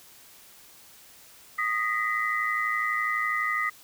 sine tone cluster, 1239 / 1911 / 2023 Hz, D#6 / A#6 / B6, -8 / +43 / +41 cents, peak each -28 / -30 / -29 dBFS, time 1.58-3.7 s, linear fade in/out 10 ms, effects white hiss -52 dBFS RMS until 3.83 s

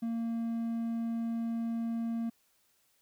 triangle tone, 230 Hz, A#3, 23 cents flat, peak -29 dBFS, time 0.02-2.3 s, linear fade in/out 10 ms, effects white hiss -71 dBFS RMS until 3.01 s

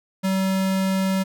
square tone, 190.9 Hz, G3, 46 cents flat, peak -20 dBFS, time 0.23-1.24 s, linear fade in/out 20 ms, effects none

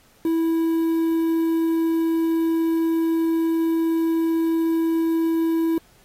triangle tone with quantisation, 328 Hz, E4, 9 cents flat, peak -16 dBFS, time 0.25-5.78 s, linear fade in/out 2 ms, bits 7, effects pink hiss -56 dBFS RMS until 6.04 s + AAC 48 kbps

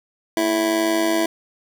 25% pulse tone with amplitude modulation, 329.6 Hz, E4, in tune, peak -11 dBFS, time 0.37-1.26 s, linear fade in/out 2 ms, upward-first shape sine, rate 101 Hz, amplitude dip 60%, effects 8-bit

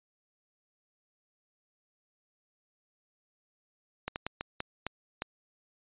slowing click train, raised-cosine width 0.3 ms, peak -17 dBFS, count 7, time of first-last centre 4.08-5.221 s, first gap 79 ms, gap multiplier 1.35, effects resampled to 8000 Hz

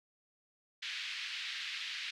white band-pass noise, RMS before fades -41 dBFS, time 0.82-2.11 s, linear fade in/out 10 ms, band 1800 to 3900 Hz, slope 24 dB/octave, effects none

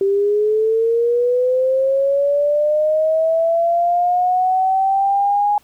sine linear sweep, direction up, 389.2 to 830.6 Hz, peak -13 dBFS, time 0.01-5.58 s, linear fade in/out 2 ms, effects pink hiss -54 dBFS RMS until 5.63 s

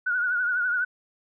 sine tone with vibrato, 1460 Hz, F#6, 24 cents flat, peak -22 dBFS, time 0.06-0.85 s, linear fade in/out 10 ms, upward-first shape triangle, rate 12 Hz, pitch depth 76 cents each way, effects none

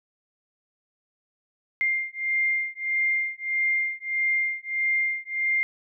sine beating tone pair, 2106 / 2107.6 Hz, C7 / C7, +11 / +12 cents, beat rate 1.6 Hz, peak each -26 dBFS, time 1.81-5.63 s, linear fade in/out 0 ms, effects none

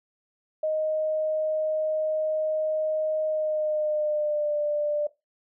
sine tone with pitch glide, 622.3 to 592.8 Hz, D#5 to D5, 0 to +16 cents, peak -23 dBFS, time 0.63-5.07 s, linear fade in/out 5 ms, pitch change -84 cents, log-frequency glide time 3.26-4.56 s, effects noise-tail reverb RT60 0.2 s tail -17 dB re dry

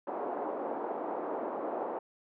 white band-pass noise, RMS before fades -36 dBFS, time 0.07-1.99 s, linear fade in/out 5 ms, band 300 to 850 Hz, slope 24 dB/octave, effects none

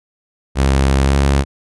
sawtooth tone with pitch glide, 67.6 to 69.18 Hz, C#2 to C#2, -43 to -3 cents, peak -7 dBFS, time 0.55-1.45 s, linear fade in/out 50 ms, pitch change +40 cents, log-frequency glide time 1.05-1.12 s, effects resampled to 24000 Hz

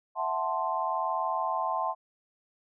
sine chord, F# half-diminished seventh, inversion third, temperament equal, 659.3 / 740 / 880 / 1046.5 Hz, E5 / F#5 / A5 / C6, 0 / 0 / 0 / 0 cents, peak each -34 / -34 / -32 / -31 dBFS, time 0.15-1.95 s, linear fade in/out 50 ms, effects none

